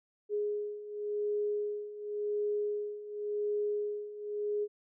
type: beating tone pair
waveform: sine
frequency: 415.3 / 416.21 Hz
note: G#4 / G#4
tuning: 0 / +4 cents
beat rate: 0.91 Hz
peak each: -37 / -33 dBFS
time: 0.29-4.68 s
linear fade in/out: 50 ms
effects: none